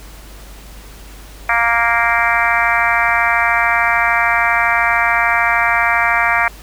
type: harmonic tone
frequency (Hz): 233.1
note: A#3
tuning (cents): 0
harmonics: 3 / 4 / 5 / 6 / 7 / 8 / 9 / 10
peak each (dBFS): -20 / -20 / -20 / -20 / -20 / -20 / -20 / -20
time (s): 1.49-6.48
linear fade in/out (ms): 2
effects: added 50 Hz sine -35 dBFS peak until 6.62 s + pink hiss -40 dBFS RMS until 6.62 s